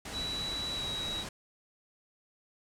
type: low-pass noise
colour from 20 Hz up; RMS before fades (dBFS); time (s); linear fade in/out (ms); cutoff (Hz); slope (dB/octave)
pink; -41; 0.05-1.29; 5; 9700; 24
type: tone with pitch glide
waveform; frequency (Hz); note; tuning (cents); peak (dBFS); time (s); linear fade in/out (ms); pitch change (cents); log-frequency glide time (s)
sine; 3925 to 3864; B7 to B7; -11 to -39; -34; 0.12-1.25; 50; -28; 0.73-0.9
effects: none